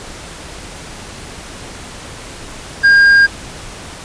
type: tone with hard clipping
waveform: triangle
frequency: 1612 Hz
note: G6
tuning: 48 cents sharp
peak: -6 dBFS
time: 2.83-3.27 s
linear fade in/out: 20 ms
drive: 7 dB
effects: pink hiss -31 dBFS RMS until 4.04 s + resampled to 22050 Hz